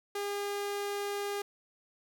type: tone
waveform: sawtooth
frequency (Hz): 405.4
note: G#4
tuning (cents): -42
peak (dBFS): -29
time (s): 0.15-1.42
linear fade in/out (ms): 5
effects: none